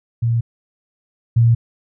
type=tone pair in turn; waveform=sine; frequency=116.54 / 116.54 Hz; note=A#2 / A#2; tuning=0 / 0 cents; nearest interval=unison; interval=0 cents; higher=neither; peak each=-14 / -9 dBFS; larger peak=second; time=0.22-0.41 / 1.36-1.55 s; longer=neither; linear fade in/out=10 ms; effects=none